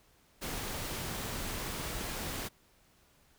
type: noise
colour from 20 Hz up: pink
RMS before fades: -38 dBFS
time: 0.41-2.49 s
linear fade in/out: 20 ms
effects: pink hiss -66 dBFS RMS until 3.38 s